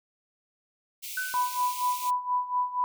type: high-pass noise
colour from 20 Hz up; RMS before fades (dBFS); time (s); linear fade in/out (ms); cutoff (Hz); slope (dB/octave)
white; -38; 1.02-2.11; 20; 2100; 96
type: tone with exponential decay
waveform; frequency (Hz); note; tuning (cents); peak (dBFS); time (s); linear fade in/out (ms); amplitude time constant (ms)
sine; 1508; F#6; +32; -26; 1.17-1.73; 5; 120
type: tone with tremolo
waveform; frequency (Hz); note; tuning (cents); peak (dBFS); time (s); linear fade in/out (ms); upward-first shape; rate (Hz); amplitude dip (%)
sine; 992; B5; +7; -22; 1.34-2.84; 0; sine; 4.2; 80
effects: none